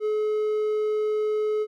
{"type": "tone", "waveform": "triangle", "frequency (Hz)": 427, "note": "G#4", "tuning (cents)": 48, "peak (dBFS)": -20, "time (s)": [0, 1.67], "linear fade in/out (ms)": 50, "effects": []}